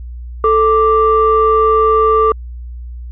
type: tone pair together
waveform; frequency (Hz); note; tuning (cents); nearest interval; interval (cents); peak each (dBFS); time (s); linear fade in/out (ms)
sine; 440 / 1174.7; A4 / D6; 0 / 0; octave + perfect fourth; 1700; -10; 0.44-2.32; 2
effects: tanh soft clip ceiling -1 dBFS + added 60 Hz sine -25 dBFS peak until 3.11 s